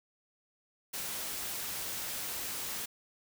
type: noise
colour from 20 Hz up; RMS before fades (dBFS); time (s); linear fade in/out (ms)
white; -38; 0.93-2.86; 10
effects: none